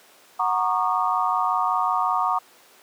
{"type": "chord", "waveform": "sine", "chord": "D# minor seventh", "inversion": "first", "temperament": "equal with one note detuned", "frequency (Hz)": [740, 932.3, 1108.7, 1214], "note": ["F#5", "A#5", "C#6", "D#6"], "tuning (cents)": [0, 0, 0, -43], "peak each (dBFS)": -25, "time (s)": [0.39, 2.39], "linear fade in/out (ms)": 10, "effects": ["pink hiss -52 dBFS RMS until 2.82 s", "high-pass 400 Hz 12 dB/octave"]}